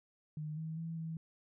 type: tone with pitch steps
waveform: sine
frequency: 152.9 / 159.5 / 164.3 / 162 Hz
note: D#3 / D#3 / E3 / E3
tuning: -30 / +43 / -5 / -30 cents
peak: -38 dBFS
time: 0.37-1.17 s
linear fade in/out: 2 ms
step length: 200 ms
effects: none